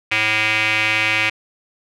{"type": "tone with band-pass filter", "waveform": "square", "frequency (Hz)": 108.8, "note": "A2", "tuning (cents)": -19, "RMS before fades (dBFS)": -18, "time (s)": [0.11, 1.3], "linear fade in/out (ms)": 10, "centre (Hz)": 2400, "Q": 4.4, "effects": []}